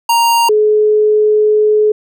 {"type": "tone pair in turn", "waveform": ["square", "sine"], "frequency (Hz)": [932.3, 425.5], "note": ["A#5", "G#4"], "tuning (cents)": [0, 42], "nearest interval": "octave + major second", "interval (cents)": 1358, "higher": "first", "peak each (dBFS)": [-9, -7], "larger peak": "second", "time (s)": [[0.09, 0.49], [0.49, 1.92]], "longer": "second", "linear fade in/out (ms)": 5, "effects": []}